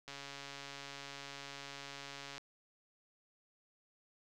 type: click train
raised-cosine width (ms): 0.2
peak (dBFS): -29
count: 323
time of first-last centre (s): 0.08-2.38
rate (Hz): 140
effects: none